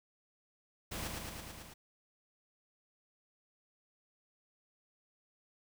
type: noise with echo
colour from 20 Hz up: pink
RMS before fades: -41 dBFS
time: 0.91-1.08 s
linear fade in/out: 10 ms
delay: 110 ms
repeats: 6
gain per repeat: -2 dB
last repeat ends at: 1.74 s
effects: none